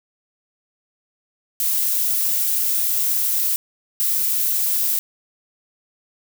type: noise bursts at uneven times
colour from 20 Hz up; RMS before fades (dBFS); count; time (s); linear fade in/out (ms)
violet; -20; 2; 1.6-3.56 / 4-4.99; 0
effects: none